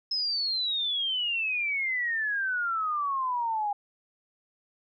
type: exponential sweep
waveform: sine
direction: down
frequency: 5190 to 806 Hz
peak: -26 dBFS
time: 0.11-3.73 s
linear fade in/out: 5 ms
effects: none